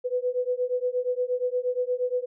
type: beating tone pair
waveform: sine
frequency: 493.9 / 502.4 Hz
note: B4 / B4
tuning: 0 / +30 cents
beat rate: 8.5 Hz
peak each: -27 dBFS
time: 0.04-2.26 s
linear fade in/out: 20 ms
effects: none